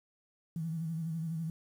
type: tone with vibrato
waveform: sine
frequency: 162.8 Hz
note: E3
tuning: 21 cents flat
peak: -33 dBFS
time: 0.56-1.5 s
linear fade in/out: 2 ms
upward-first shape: sine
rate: 12 Hz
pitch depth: 61 cents each way
effects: 10-bit